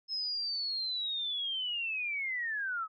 sine linear sweep, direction down, 5200 to 1255 Hz, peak -32 dBFS, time 0.08-2.88 s, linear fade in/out 50 ms, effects none

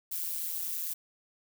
violet noise with amplitude modulation, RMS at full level -31 dBFS, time 0.11-0.94 s, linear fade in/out 10 ms, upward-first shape sine, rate 169 Hz, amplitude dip 85%, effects none

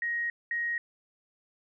sine tone bursts at uneven times, 1881 Hz, A#6, 15 cents sharp, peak -28 dBFS, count 2, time 0.02-0.3 / 0.51-0.78 s, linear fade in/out 2 ms, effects none

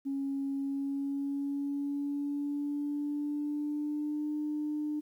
sine tone with pitch glide, 275.3 to 300.2 Hz, C#4 to D4, -12 to +38 cents, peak -30 dBFS, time 0.05-5.01 s, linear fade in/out 20 ms, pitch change +150 cents, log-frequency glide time 0.55-4.33 s, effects tanh soft clip ceiling -26 dBFS + 11-bit

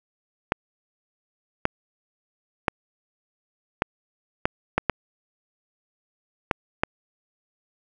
clicks, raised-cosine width 0.5 ms, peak -4 dBFS, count 9, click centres 0.521 / 1.654 / 2.682 / 3.821 / 4.455 / 4.78 / 4.897 / 6.512 / 6.835 s, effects none

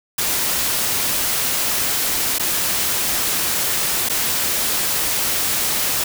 white noise with dropouts, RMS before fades -20 dBFS, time 0.18-6.04 s, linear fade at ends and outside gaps 5 ms, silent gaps 2.385-2.395 / 4.088-4.096 s, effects none

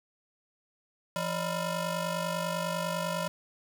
20% pulse ring-modulated tone, 392 Hz, G4, in tune, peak -22 dBFS, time 1.16-3.28 s, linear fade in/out 0 ms, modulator 221 Hz, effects none

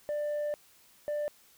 sine tone bursts at uneven times, 592 Hz, D5, 14 cents sharp, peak -27 dBFS, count 2, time 0.09-0.54 / 1.08-1.28 s, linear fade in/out 0 ms, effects tanh soft clip ceiling -29 dBFS + white hiss -61 dBFS RMS until 1.57 s

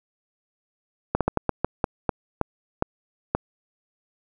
slowing click train, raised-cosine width 1 ms, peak -6 dBFS, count 11, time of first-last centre 1.15-3.35 s, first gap 57 ms, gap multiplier 1.28, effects none

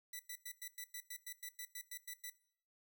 5% pulse tone bursts, 1975.5 Hz, B6, in tune, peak -34 dBFS, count 14, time 0.13-2.3 s, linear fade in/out 5 ms, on 64 ms, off 98 ms, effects noise-tail reverb RT60 0.6 s tail -20 dB re dry

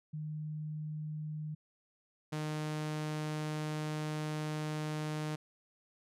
sine / sawtooth tone pair in turn, 153.2 / 153.2 Hz, D#3 / D#3, -27 / -27 cents, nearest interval unison, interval 0 cents, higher neither, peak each -37 / -31 dBFS, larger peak second, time 0.13-1.55 / 2.32-5.36 s, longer second, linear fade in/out 10 ms, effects low-pass 10000 Hz 12 dB/octave

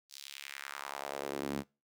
sawtooth tone with high-pass filter sweep, 70.3 Hz, C#2, 25 cents sharp, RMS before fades -41 dBFS, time 0.09-1.64 s, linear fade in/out 50 ms, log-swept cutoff 5000 to 200 Hz, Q 1.8, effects noise-tail reverb RT60 0.3 s tail -24 dB re dry

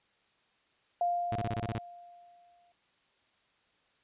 sine tone with exponential decay, 700 Hz, F5, 4 cents sharp, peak -25 dBFS, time 1.01-2.72 s, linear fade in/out 2 ms, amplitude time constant 370 ms
sawtooth tone bursts, 111.5 Hz, A2, 23 cents sharp, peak -28 dBFS, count 8, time 1.32-1.783 s, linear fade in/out 0 ms, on 36 ms, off 25 ms
effects white hiss -70 dBFS RMS until 4.03 s + resampled to 8000 Hz

